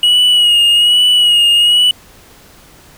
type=tone with vibrato; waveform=triangle; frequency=2900 Hz; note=F#7; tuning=35 cents flat; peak=-5 dBFS; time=0.03-1.91 s; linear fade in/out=2 ms; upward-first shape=sine; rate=1.2 Hz; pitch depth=38 cents each way; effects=pink hiss -42 dBFS RMS until 2.97 s